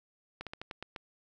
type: slowing click train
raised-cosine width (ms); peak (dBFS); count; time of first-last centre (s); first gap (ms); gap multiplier
0.3; -24; 7; 0.41-0.962; 57; 1.19
effects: none